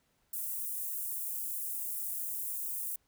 white high-pass noise, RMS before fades -37 dBFS, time 0.33-2.96 s, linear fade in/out 5 ms, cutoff 9400 Hz, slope 24 dB/octave, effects pink hiss -74 dBFS RMS until 3.07 s

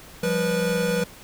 square tone cluster, 174.8 / 197.4 / 486.5 Hz, F3 / G3 / B4, +2 / +12 / -26 cents, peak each -27 / -30 / -24 dBFS, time 0.23-1.04 s, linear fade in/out 5 ms, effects pink hiss -45 dBFS RMS until 1.23 s

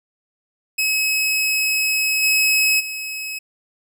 sawtooth tone with level steps, 2563 Hz, E7, 49 cents flat, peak -14 / -11 / -23 dBFS, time 0.78-3.39 s, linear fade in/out 10 ms, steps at 2.22 / 2.79 s, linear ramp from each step 20 ms, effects none

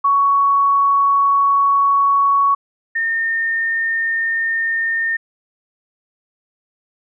sine tone pair in turn, 1117 / 1821.6 Hz, C#6 / A#6, +13 / -40 cents, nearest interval minor sixth, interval 847 cents, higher second, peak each -11 / -16 dBFS, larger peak first, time 0.04-2.55 / 2.95-5.17 s, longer first, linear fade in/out 10 ms, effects none

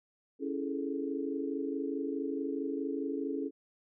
sine chord, A major seventh, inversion first, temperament equal, 277.2 / 329.6 / 415.3 / 440 Hz, C#4 / E4 / G#4 / A4, 0 / 0 / 0 / 0 cents, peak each -35 / -39 / -39 / -40 dBFS, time 0.39-3.51 s, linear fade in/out 50 ms, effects none

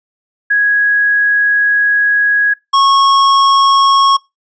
sine / square tone pair in turn, 1661.2 / 1097.3 Hz, G#6 / C#6, 0 / -18 cents, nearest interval perfect fifth, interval 718 cents, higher first, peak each -8 dBFS, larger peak neither, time 0.5-2.54 / 2.73-4.17 s, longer first, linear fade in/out 10 ms, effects noise-tail reverb RT60 0.2 s tail -22 dB re dry + resampled to 16000 Hz

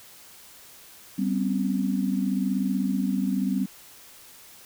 sine tone cluster, 194.3 / 249.7 / 270.6 Hz, G3 / B3 / C#4, -15 / +19 / -42 cents, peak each -25 / -28 / -29 dBFS, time 1.18-3.66 s, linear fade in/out 10 ms, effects white hiss -49 dBFS RMS until 4.65 s

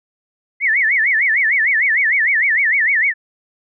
sine tone with vibrato, 1981 Hz, B6, 5 cents sharp, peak -12 dBFS, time 0.6-3.14 s, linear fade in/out 50 ms, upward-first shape sine, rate 6.6 Hz, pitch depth 230 cents each way, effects none

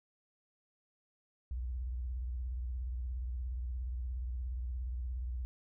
sine tone with vibrato, 61.74 Hz, B1, in tune, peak -35 dBFS, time 1.51-5.45 s, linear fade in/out 0 ms, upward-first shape sine, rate 17 Hz, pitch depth 160 cents each way, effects none

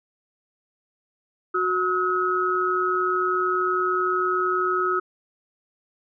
sine tone cluster, 366.8 / 1282 / 1451 Hz, F#4 / E6 / F#6, -15 / -49 / -34 cents, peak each -25 / -22 / -30 dBFS, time 1.54-5 s, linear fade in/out 10 ms, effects none

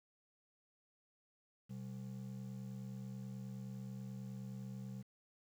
triangle ring-modulated tone, 160 Hz, D#3, 49 cents sharp, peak -39 dBFS, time 1.69-5.03 s, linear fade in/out 20 ms, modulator 34.7 Hz, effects 11-bit

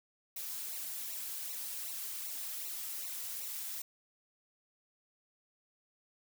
blue noise with flanger, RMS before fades -41 dBFS, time 0.36-3.82 s, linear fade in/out 5 ms, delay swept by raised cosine 0.6 to 3.5 ms, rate 2.6 Hz, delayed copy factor -0.7, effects none

